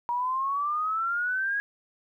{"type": "exponential sweep", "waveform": "sine", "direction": "up", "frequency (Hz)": [950, 1661.2], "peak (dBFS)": -25, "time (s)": [0.09, 1.6], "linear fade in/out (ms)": 0, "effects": ["11-bit"]}